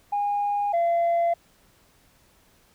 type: tone pair in turn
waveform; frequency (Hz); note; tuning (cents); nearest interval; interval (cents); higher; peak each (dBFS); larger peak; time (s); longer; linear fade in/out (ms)
sine; 817 / 682.7; G#5 / F5; -29 / -40; minor third; 311; first; -21 / -17; second; 0.12-0.73 / 0.73-1.34; neither; 10
effects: tanh soft clip ceiling -18 dBFS + pink hiss -60 dBFS RMS until 2.74 s